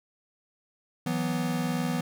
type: chord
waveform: square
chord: E suspended second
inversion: none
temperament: equal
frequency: 164.81 / 185 / 246.9 Hz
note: E3 / F#3 / B3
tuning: 0 / 0 / 0 cents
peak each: -31 / -34 / -31 dBFS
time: 1.06-2.01 s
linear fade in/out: 5 ms
effects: none